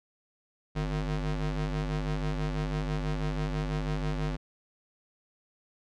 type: ring-modulated tone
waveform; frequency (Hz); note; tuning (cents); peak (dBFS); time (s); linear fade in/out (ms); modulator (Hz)
35% pulse; 101.1; G#2; -46; -24; 0.75-4.37; 20; 53.6
effects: low-pass 5000 Hz 12 dB/octave